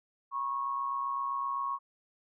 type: tone pair together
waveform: sine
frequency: 970.3 / 1098 Hz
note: B5 / C#6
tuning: -31 / -17 cents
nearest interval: major second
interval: 214 cents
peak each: -39 / -31 dBFS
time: 0.31-1.79 s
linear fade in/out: 50 ms
effects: none